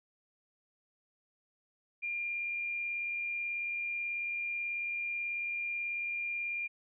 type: tone with amplitude modulation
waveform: sine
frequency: 2400 Hz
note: D7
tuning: 37 cents sharp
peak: -32 dBFS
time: 2.02-6.68 s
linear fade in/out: 20 ms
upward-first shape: sine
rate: 78.3 Hz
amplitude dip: 25%
effects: none